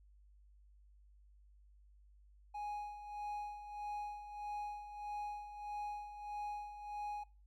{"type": "tone with tremolo", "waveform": "triangle", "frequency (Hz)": 830, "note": "G#5", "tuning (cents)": -1, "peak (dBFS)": -37, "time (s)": [2.54, 7.24], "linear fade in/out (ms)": 10, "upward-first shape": "sine", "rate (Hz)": 1.6, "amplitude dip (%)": 65, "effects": ["noise-tail reverb RT60 0.3 s tail -20 dB re dry", "added 50 Hz sine -61 dBFS peak until 7.46 s"]}